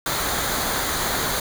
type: noise with comb filter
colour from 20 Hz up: pink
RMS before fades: -24 dBFS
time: 0.06-1.4 s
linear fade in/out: 2 ms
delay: 0.37 ms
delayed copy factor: -0.55
effects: none